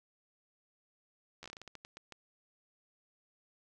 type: slowing click train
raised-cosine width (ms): 0.2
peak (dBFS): -30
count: 13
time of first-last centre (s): 1.43-2.123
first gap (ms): 12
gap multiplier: 1.26
effects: none